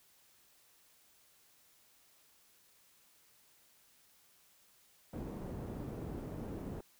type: low-pass noise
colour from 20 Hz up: white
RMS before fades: -43 dBFS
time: 5.13-6.81 s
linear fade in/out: 5 ms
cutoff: 320 Hz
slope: 12 dB/octave
effects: white hiss -67 dBFS RMS until 6.99 s